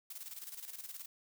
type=noise with tremolo; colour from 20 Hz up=blue; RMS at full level=-45 dBFS; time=0.1-1.06 s; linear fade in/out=5 ms; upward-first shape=square; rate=19 Hz; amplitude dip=65%; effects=none